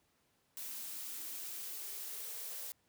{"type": "noise with high-pass filter sweep", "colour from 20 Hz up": "blue", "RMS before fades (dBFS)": -44, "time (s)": [0.57, 2.72], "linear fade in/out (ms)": 0, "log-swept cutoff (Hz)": [220, 530], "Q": 4.2, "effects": ["pink hiss -75 dBFS RMS until 2.88 s", "high-pass 80 Hz 12 dB/octave"]}